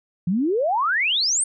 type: exponential sweep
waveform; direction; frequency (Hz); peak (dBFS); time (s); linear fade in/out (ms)
sine; up; 164.81 to 9140; -18; 0.27-1.44; 5
effects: none